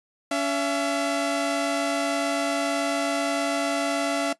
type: tone pair together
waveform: sawtooth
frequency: 282.7 / 672.4 Hz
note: C#4 / E5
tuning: +34 / +34 cents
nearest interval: octave + minor third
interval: 1500 cents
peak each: -22 dBFS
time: 0.31-4.33 s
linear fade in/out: 5 ms
effects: noise-tail reverb RT60 0.1 s tail -17 dB re dry + resampled to 24000 Hz